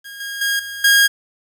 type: tone with level steps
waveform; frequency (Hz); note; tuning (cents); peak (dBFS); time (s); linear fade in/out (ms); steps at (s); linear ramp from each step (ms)
sawtooth; 1630; G#6; -33; -29 / -22 / -13 / -24 / -6; 0.04-1.08; 20; 0.2 / 0.41 / 0.59 / 0.84; 5
effects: 8-bit